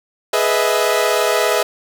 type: chord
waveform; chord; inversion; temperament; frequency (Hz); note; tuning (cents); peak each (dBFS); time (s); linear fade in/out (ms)
sawtooth; E major seventh; first; equal with one note detuned; 419.2 / 493.9 / 622.3 / 659.3; G#4 / B4 / D#5 / E5; +16 / 0 / 0 / 0; -16; 0.33-1.63; 5
effects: none